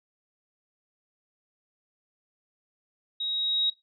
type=tone with level ramp; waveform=sine; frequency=3800 Hz; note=A#7; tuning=33 cents sharp; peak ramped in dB=-29 to -22 dBFS; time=3.2-3.7 s; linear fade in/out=5 ms; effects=noise-tail reverb RT60 0.2 s tail -17 dB re dry